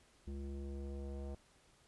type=tone with low-pass filter sweep; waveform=square; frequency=69.3 Hz; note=C#2; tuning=in tune; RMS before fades=-44 dBFS; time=0.27-1.35 s; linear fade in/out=5 ms; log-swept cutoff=310 to 620 Hz; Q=2; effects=pink hiss -68 dBFS RMS until 1.87 s + resampled to 24000 Hz